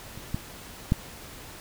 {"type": "clicks", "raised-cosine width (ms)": 5, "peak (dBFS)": [-29, -15, -8], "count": 3, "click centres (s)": [0.175, 0.345, 0.921], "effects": ["pink hiss -44 dBFS RMS until 1.6 s"]}